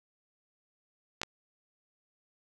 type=clicks; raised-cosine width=0.2 ms; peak=-14 / -18 dBFS; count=2; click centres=1.216 / 1.233 s; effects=none